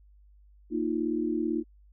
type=chord; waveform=sine; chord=Bb suspended fourth; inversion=none; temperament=equal; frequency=233.1 / 311.1 / 349.2 Hz; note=Bb3 / Eb4 / F4; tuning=0 / 0 / 0 cents; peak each=-32 / -29 / -31 dBFS; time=0.7-1.64 s; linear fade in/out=50 ms; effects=added 50 Hz sine -54 dBFS peak until 1.92 s